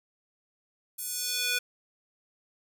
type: tone with high-pass filter sweep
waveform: square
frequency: 491.5 Hz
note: B4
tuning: 8 cents flat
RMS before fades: -31 dBFS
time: 0.98-1.59 s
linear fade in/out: 10 ms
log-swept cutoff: 11000 to 1900 Hz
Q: 1.2
effects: none